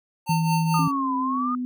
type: tone with tremolo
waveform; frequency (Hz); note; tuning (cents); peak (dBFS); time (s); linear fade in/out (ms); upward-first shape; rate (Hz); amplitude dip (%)
square; 900; A5; +39; -22; 0.26-0.92; 50; triangle; 4.5; 75
type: tone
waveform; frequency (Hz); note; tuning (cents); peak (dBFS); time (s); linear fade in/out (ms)
sine; 163.2; E3; -17; -20; 0.29-0.88; 5
type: exponential two-way sweep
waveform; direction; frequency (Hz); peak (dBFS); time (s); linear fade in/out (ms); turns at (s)
sine; down then up; 1244.5 to 987.8 to 1244.5; -24; 0.74-1.55; 2; 1.16
type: tone with pitch glide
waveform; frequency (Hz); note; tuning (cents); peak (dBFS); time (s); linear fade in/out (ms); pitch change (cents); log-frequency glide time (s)
sine; 275.3 to 249.6; C#4 to B3; -12 to +19; -25; 0.79-1.65; 0; -169; 0.93-1.54
effects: none